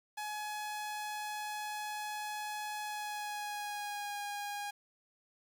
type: tone with pitch glide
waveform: sawtooth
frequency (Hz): 844 to 818.1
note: G#5 to G#5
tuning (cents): +28 to -26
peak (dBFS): -34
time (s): 0.17-4.71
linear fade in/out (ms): 10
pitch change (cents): -54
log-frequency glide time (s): 2.82-4.18
effects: 10-bit